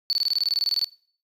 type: tone bursts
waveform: triangle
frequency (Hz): 4473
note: C#8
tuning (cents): +15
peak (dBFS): -17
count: 15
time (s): 0.1-0.844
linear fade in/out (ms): 0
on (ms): 30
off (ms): 21
effects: noise-tail reverb RT60 0.5 s tail -23 dB re dry + tanh soft clip ceiling -15 dBFS